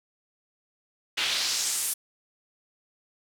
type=noise with band-pass filter sweep; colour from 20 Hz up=pink; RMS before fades=-28 dBFS; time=1.17-1.94 s; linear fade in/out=10 ms; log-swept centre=2800 to 11000 Hz; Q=1.7; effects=none